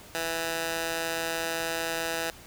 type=tone with high-pass filter; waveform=15% pulse; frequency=164.81 Hz; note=E3; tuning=in tune; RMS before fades=-31 dBFS; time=0.15-2.3 s; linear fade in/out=0 ms; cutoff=680 Hz; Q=0.58; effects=pink hiss -49 dBFS RMS until 2.46 s